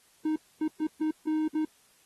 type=tone bursts at uneven times; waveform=triangle; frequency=311.1 Hz; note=D#4; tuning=in tune; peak=-23 dBFS; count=6; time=0.25-0.36 / 0.61-0.68 / 0.8-0.87 / 1.01-1.11 / 1.27-1.48 / 1.55-1.65 s; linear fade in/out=5 ms; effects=white hiss -63 dBFS RMS until 2.05 s + AAC 32 kbps